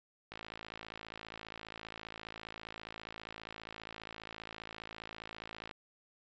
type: click train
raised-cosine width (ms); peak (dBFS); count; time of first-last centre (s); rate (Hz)
0.3; -28; 297; 0.32-5.712; 54.9
effects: resampled to 16000 Hz